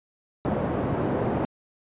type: band-pass noise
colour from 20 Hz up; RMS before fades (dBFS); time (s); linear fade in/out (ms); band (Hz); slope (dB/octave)
pink; -26; 0.45-1.45; 0; 130 to 740; 12
effects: resampled to 8000 Hz